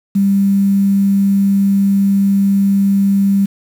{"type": "tone with quantisation", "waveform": "sine", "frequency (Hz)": 197.6, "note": "G3", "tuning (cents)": 14, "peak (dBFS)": -9, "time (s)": [0.15, 3.46], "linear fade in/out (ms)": 10, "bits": 6, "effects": []}